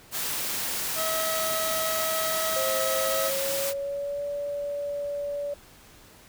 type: high-pass noise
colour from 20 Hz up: white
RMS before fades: -30 dBFS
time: 0.11-3.74 s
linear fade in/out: 50 ms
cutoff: 120 Hz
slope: 12 dB/octave
type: tone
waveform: 25% pulse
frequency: 643 Hz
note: E5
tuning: 43 cents flat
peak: -24 dBFS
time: 0.95-3.32 s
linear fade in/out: 50 ms
type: tone with pitch glide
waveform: sine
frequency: 530 to 574.6 Hz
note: C5 to D5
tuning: +22 to -38 cents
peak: -28 dBFS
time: 2.56-5.54 s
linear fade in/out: 5 ms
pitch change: +140 cents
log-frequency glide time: 2.96-4.23 s
effects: pink hiss -52 dBFS RMS until 6.28 s